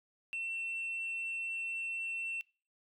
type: tone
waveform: sine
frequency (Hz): 2698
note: E7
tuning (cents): +40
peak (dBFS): -34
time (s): 0.33-2.41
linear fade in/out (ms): 0
effects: noise-tail reverb RT60 0.4 s tail -25 dB re dry + tanh soft clip ceiling -33 dBFS